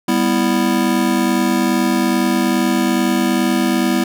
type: chord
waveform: square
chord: E minor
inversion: first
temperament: just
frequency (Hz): 197.78 / 247.2 / 329.6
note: G3 / B3 / E4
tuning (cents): +16 / +2 / 0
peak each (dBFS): -20 / -18 / -19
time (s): 0.08-4.04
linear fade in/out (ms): 5
effects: none